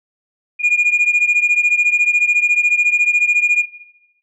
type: beating tone pair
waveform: sine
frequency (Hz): 2429 / 2443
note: D#7 / D#7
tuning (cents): -42 / -32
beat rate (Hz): 14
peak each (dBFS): -13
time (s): 0.59-3.66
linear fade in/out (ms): 50
effects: noise-tail reverb RT60 0.9 s tail -17 dB re dry + tanh soft clip ceiling -8 dBFS